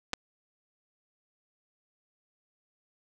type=clicks; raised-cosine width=0.2 ms; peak=-14 dBFS; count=2; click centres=0.133 / 0.137 s; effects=none